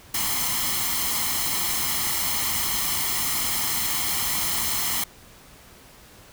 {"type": "noise with comb filter", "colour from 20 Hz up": "white", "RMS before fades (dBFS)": -25, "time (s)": [0.14, 5.04], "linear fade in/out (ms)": 5, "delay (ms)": 0.96, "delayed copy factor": 0.65, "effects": ["pink hiss -49 dBFS RMS until 6.32 s"]}